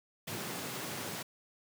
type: high-pass noise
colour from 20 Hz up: pink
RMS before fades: -40 dBFS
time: 0.27-1.23 s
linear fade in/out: 10 ms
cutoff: 100 Hz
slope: 96 dB/octave
effects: none